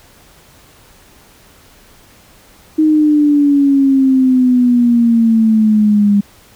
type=exponential sweep; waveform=sine; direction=down; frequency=313.1 to 201.3 Hz; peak=-7 dBFS; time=2.78-6.21 s; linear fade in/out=10 ms; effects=pink hiss -45 dBFS RMS until 6.55 s